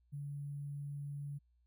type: tone with sample-and-hold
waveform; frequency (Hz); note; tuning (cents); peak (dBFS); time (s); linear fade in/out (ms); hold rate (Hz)
sine; 143.3; D3; -42; -40; 0.12-1.39; 20; 11025
effects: added 60 Hz sine -69 dBFS peak until 1.66 s